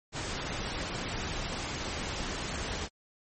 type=noise; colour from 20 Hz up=pink; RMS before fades=-35 dBFS; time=0.12-2.89 s; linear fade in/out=50 ms; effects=MP3 32 kbps